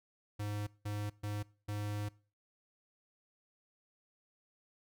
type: tone bursts at uneven times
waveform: square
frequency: 103.83 Hz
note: G#2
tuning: in tune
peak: -37 dBFS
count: 4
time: 0.39-0.67 / 0.85-1.1 / 1.23-1.43 / 1.68-2.09 s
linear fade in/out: 10 ms
effects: noise-tail reverb RT60 0.4 s tail -22 dB re dry